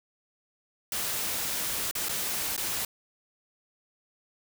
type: noise with dropouts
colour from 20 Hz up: white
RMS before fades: -31 dBFS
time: 0.92-2.85 s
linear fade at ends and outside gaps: 2 ms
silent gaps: 1.912-1.952 / 2.086-2.092 / 2.565-2.577 s
effects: none